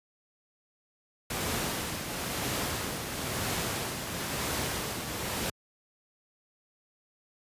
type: noise with tremolo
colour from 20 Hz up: pink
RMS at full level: -30 dBFS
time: 1.3-5.5 s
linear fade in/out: 5 ms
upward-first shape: triangle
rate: 1 Hz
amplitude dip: 50%
effects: high-pass 80 Hz 12 dB/octave + resampled to 32000 Hz